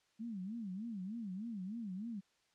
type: tone with vibrato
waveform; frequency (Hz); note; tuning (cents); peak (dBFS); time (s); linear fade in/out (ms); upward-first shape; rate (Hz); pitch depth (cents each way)
sine; 207.7; G#3; 0; -40; 0.19-2.21; 20; sine; 3.3; 230
effects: white hiss -75 dBFS RMS until 2.54 s + low-pass 6000 Hz 12 dB/octave